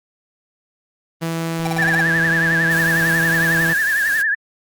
sawtooth tone, 164.81 Hz, E3, in tune, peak -16 dBFS, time 1.21-3.74 s, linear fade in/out 20 ms
square tone bursts, 784 Hz, G5, in tune, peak -22 dBFS, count 7, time 1.65-2.009 s, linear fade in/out 5 ms, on 23 ms, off 33 ms
sine tone with vibrato, 1700 Hz, G#6, 40 cents sharp, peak -15 dBFS, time 1.78-4.35 s, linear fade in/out 10 ms, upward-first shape triangle, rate 11 Hz, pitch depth 120 cents each way
white noise, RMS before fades -31 dBFS, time 2.7-4.23 s, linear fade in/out 20 ms
effects Opus 24 kbps

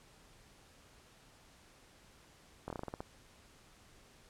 slowing click train, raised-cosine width 1 ms, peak -26 dBFS, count 9, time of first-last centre 2.68-3.005 s, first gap 22 ms, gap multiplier 1.17, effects pink hiss -62 dBFS RMS until 4.29 s + low-pass 10000 Hz 12 dB/octave

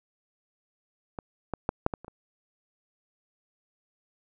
clicks, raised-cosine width 1 ms, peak -21 / -16 / -11 / -8 / -17 / -30 / -28 dBFS, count 7, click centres 1.188 / 1.537 / 1.691 / 1.864 / 1.938 / 2.046 / 2.081 s, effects none

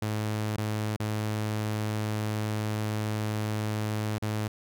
sawtooth tone with dropouts, 107.1 Hz, A2, 46 cents flat, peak -24 dBFS, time 0.02-4.48 s, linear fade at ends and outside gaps 5 ms, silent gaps 0.565-0.58 / 0.964-0.999 / 4.183-4.223 s, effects none

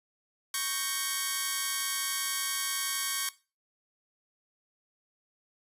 5% pulse chord, G diminished, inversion second, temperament equal, 1108.7 / 1568 / 1864.7 Hz, Db6 / G6 / Bb6, 0 / 0 / 0 cents, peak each -20 / -23 / -26 dBFS, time 0.54-3.29 s, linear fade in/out 2 ms, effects noise-tail reverb RT60 0.3 s tail -18 dB re dry + resampled to 32000 Hz

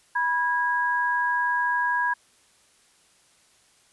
sine tone pair together, 978 / 1644.8 Hz, B5 / G#6, -17 / -17 cents, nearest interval major sixth, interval 900 cents, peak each -24 dBFS, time 0.15-2.14 s, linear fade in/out 10 ms, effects white hiss -60 dBFS RMS until 3.92 s + resampled to 24000 Hz

